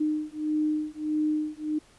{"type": "beating tone pair", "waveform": "sine", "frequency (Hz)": [304.8, 306.4], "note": ["D#4", "D#4"], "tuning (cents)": [-36, -27], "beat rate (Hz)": 1.6, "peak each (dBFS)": -28, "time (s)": [0, 1.79], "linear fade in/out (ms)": 10, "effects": ["pink hiss -58 dBFS RMS until 1.98 s", "resampled to 24000 Hz"]}